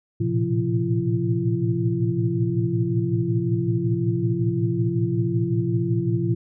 sine tone cluster, 113 / 118.4 / 131 / 173.2 / 339.5 Hz, A2 / A#2 / C3 / F3 / F4, +47 / +27 / +2 / -14 / -49 cents, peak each -26 dBFS, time 0.2-6.35 s, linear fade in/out 10 ms, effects none

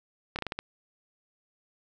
slowing click train, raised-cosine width 0.3 ms, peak -16 dBFS, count 6, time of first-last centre 0.36-0.59 s, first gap 28 ms, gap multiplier 1.25, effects none

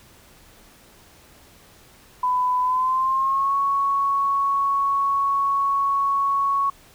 sine tone with pitch glide, 1000 to 1109.6 Hz, B5 to C#6, +21 to +1 cents, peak -18 dBFS, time 2.23-6.7 s, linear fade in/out 5 ms, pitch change +180 cents, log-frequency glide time 2.61-3.55 s, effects pink hiss -51 dBFS RMS until 6.94 s

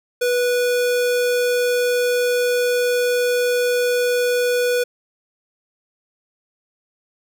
square tone, 490.4 Hz, B4, 12 cents flat, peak -17 dBFS, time 0.21-4.84 s, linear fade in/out 10 ms, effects none

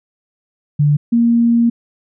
sine tone pair in turn, 146.83 / 234.1 Hz, D3 / A#3, 0 / +8 cents, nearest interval minor sixth, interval 808 cents, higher second, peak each -9 dBFS, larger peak neither, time 0.79-0.97 / 1.12-1.7 s, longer second, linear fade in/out 10 ms, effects none

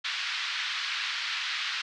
white band-pass noise, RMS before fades -32 dBFS, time 0.04-1.82 s, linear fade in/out 10 ms, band 1300 to 4200 Hz, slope 24 dB/octave, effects low-pass 7000 Hz 12 dB/octave

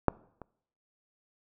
clicks, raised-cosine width 1 ms, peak -7 / -29 dBFS, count 2, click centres 0.083 / 0.417 s, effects noise-tail reverb RT60 0.7 s tail -23 dB re dry

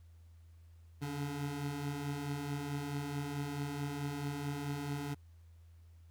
25% pulse beating tone pair, 139.6 / 144.2 Hz, C#3 / D3, +13 / -31 cents, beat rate 4.6 Hz, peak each -40 / -34 dBFS, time 1.01-5.15 s, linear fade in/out 20 ms, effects added 83 Hz sine -55 dBFS peak until 6.1 s + pink hiss -75 dBFS RMS until 6.1 s

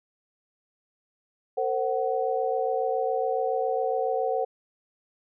sine tone cluster, 456.8 / 524 / 748 Hz, A#4 / C5 / F#5, -35 / +2 / +19 cents, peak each -28 dBFS, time 1.57-4.45 s, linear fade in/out 10 ms, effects none

